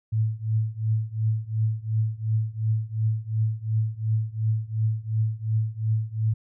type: tone with tremolo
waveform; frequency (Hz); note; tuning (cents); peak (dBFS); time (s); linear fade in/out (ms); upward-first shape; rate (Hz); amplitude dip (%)
sine; 110; A2; 0; -18; 0.12-6.34; 10; triangle; 2.8; 95
effects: none